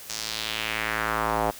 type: tone with band-pass filter sweep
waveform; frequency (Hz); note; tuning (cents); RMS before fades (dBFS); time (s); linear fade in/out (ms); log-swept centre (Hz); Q
square; 55; A1; 0; -28; 0.09-1.51; 5; 6300 to 740; 2
effects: white hiss -43 dBFS RMS until 1.59 s